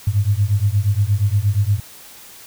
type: beating tone pair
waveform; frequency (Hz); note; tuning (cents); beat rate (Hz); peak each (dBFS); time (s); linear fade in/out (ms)
sine; 98 / 106.5; G2 / G#2; 0 / +44; 8.5; -17; 0.07-1.8; 5
effects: white hiss -41 dBFS RMS until 2.46 s